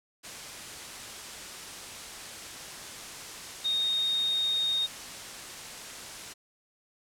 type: tone in noise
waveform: sine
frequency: 3708 Hz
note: A#7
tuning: 10 cents flat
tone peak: -25 dBFS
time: 3.64-4.87 s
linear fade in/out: 20 ms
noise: white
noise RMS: -41 dBFS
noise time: 0.23-6.34 s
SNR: +13 dB
effects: low-pass 9000 Hz 12 dB/octave